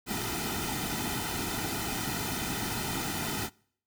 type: noise with comb filter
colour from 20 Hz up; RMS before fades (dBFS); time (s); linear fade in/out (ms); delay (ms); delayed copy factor
pink; -33; 0.06-3.5; 50; 1.8; -0.75
effects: noise-tail reverb RT60 0.6 s tail -25 dB re dry